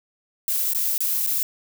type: noise with dropouts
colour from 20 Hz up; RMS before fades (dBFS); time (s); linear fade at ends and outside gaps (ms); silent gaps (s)
violet; -23; 0.48-1.43; 1; 0.735-0.747 / 0.98-1.005 / 1.265-1.272
effects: none